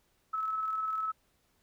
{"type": "tone with tremolo", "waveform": "sine", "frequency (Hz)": 1298, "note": "E6", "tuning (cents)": -27, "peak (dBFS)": -29, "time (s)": [0.33, 1.12], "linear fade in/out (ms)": 10, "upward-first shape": "square", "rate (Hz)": 20, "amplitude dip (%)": 30, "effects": ["pink hiss -72 dBFS RMS until 1.62 s"]}